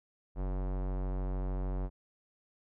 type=tone with low-pass filter; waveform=square; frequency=46.74 Hz; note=F#1; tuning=18 cents sharp; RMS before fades=-34 dBFS; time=0.35-1.9 s; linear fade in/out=50 ms; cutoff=850 Hz; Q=1; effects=none